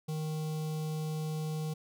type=tone with notch filter; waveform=square; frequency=155.56 Hz; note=D#3; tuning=in tune; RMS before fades=-35 dBFS; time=0.08-1.74 s; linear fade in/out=10 ms; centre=1700 Hz; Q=0.71; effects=none